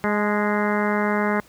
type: harmonic tone with a mistuned harmonic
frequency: 207.7 Hz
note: G#3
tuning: in tune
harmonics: 1 / 2 / 3 / 4 / 5 / 6 / 7 / 8 / 9 / 10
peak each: -23 / -26 / -28 / -29 / -30 / -31 / -31 / -32 / -33 / -33 dBFS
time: 0.04-1.4 s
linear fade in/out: 0 ms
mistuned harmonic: 4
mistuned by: +31 cents
effects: pink hiss -52 dBFS RMS until 1.48 s + high-pass 60 Hz 12 dB/octave